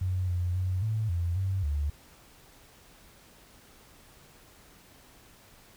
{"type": "tone with pitch steps", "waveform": "sine", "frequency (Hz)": [92.2, 88.8, 92.4, 109.3, 86.1, 95.6, 73], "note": ["F#2", "F2", "F#2", "A2", "F2", "G2", "D2"], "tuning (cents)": [-6, 29, -2, -11, -24, -43, -10], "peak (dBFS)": -26, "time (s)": [0.01, 1.9], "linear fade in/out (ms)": 5, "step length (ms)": 270, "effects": ["pink hiss -56 dBFS RMS until 5.76 s"]}